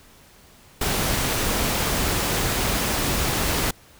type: noise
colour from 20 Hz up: pink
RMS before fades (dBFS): -23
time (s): 0.81-3.71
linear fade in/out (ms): 5
effects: pink hiss -51 dBFS RMS until 3.99 s